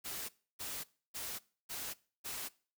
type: noise bursts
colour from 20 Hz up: white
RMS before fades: -42 dBFS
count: 5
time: 0.04-2.49 s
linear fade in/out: 20 ms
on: 250 ms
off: 300 ms
effects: noise-tail reverb RT60 0.4 s tail -21 dB re dry

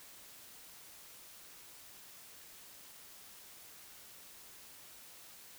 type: silence
effects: white hiss -55 dBFS RMS until 5.58 s

